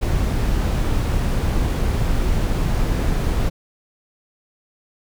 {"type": "noise", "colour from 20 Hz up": "brown", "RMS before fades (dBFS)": -19, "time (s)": [0.01, 3.5], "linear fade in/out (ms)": 20, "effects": []}